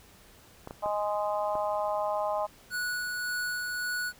clicks, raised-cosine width 1 ms, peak -25 dBFS, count 4, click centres 0.674 / 0.709 / 0.86 / 1.554 s
harmonic tone, 207.7 Hz, G#3, in tune, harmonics 3 / 4 / 5 / 6, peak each -30 / -32 / -34 / -41 dBFS, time 0.82-2.47 s, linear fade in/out 20 ms
square tone with tremolo, 1469 Hz, F#6, 13 cents flat, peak -30 dBFS, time 2.7-4.13 s, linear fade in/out 50 ms, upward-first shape sine, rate 1.8 Hz, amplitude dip 25%
effects pink hiss -56 dBFS RMS until 4.19 s

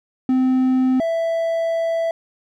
triangle tone pair in turn, 258.2 / 661.6 Hz, C4 / E5, -23 / +6 cents, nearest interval octave + major third, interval 1629 cents, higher second, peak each -12 / -16 dBFS, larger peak first, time 0.29-1 / 1-2.11 s, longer second, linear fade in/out 2 ms, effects none

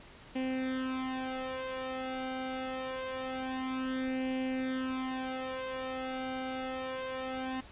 sawtooth tone with flanger, 260.1 Hz, C4, 10 cents flat, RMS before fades -36 dBFS, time 0.35-7.61 s, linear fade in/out 10 ms, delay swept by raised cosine 0.39 to 2.49 ms, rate 0.25 Hz, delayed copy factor +0.85, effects pink hiss -53 dBFS RMS until 7.71 s + resampled to 8000 Hz

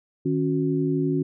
sine tone cluster, 155 / 274.8 / 366.6 Hz, D#3 / C#4 / F#4, -6 / -15 / -16 cents, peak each -25 / -24 / -26 dBFS, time 0.25-1.23 s, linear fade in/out 10 ms, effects none

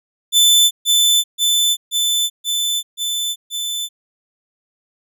sawtooth tone with echo, 3520 Hz, A7, in tune, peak -6 dBFS, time 0.32-0.71 s, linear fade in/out 50 ms, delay 530 ms, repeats 6, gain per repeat -2 dB, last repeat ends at 3.89 s, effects none

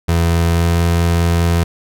30% pulse tone with pitch glide, 84.1 to 84.93 Hz, E2 to F2, +35 to -48 cents, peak -9 dBFS, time 0.08-1.64 s, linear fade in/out 10 ms, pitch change +17 cents, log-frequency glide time 0.36-0.85 s, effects none

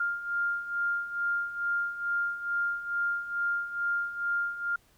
sine beating tone pair, 1400 / 1402.3 Hz, F6 / F6, +4 / +7 cents, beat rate 2.3 Hz, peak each -34 / -29 dBFS, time 0-4.76 s, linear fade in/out 5 ms, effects pink hiss -64 dBFS RMS until 4.97 s

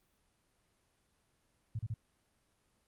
sine tone bursts, 110 Hz, A2, in tune, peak -34 dBFS, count 3, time 1.75-1.941 s, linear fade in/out 5 ms, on 41 ms, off 34 ms, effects pink hiss -75 dBFS RMS until 2.87 s + Opus 32 kbps

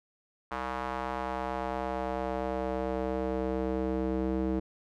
square tone with band-pass filter sweep, 64.4 Hz, C2, 27 cents flat, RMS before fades -32 dBFS, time 0.51-4.6 s, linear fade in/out 10 ms, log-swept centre 1100 to 330 Hz, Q 1.7, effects none

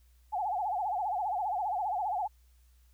sine tone with vibrato, 784 Hz, G5, in tune, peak -29 dBFS, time 0.32-2.28 s, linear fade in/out 20 ms, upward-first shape sine, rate 15 Hz, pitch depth 180 cents each way, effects added 61 Hz sine -59 dBFS peak until 2.93 s + white hiss -72 dBFS RMS until 2.93 s

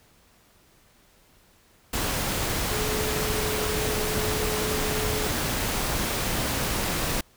sine tone in noise, 428 Hz, A4, 48 cents flat, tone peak -30 dBFS, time 2.71-5.27 s, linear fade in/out 5 ms, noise pink, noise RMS -27 dBFS, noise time 1.93-7.21 s, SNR -6 dB, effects pink hiss -59 dBFS RMS until 7.36 s

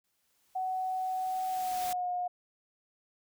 white noise with exponential growth, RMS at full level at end -39 dBFS, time 0.04-1.93 s, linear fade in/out 2 ms, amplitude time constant 410 ms
sine tone with pitch glide, 748 to 717.9 Hz, F#5 to F5, +19 to +48 cents, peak -30 dBFS, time 0.55-2.28 s, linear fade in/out 10 ms, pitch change -71 cents, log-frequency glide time 1.49-2.1 s
effects none

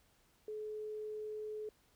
sine tone, 427.7 Hz, A4, 49 cents flat, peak -40 dBFS, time 0.48-1.69 s, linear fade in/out 2 ms, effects pink hiss -71 dBFS RMS until 1.95 s

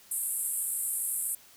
pink band-pass noise, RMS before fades -32 dBFS, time 0.11-1.35 s, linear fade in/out 5 ms, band 8000 to 13000 Hz, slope 96 dB/octave, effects white hiss -56 dBFS RMS until 1.56 s

